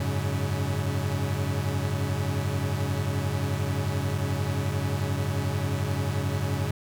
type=chord; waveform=40% pulse; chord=F# suspended second; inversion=none; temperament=equal with one note detuned; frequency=92.5 / 103.83 / 140.53 Hz; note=F#2 / G#2 / C#3; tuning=0 / 0 / +24 cents; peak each=-29 dBFS; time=0-6.71 s; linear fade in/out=5 ms; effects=none